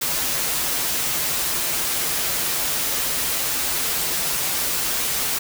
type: noise with comb filter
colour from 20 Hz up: white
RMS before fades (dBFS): -23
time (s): 0.01-5.39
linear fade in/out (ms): 10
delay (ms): 9.8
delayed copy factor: -0.5
effects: none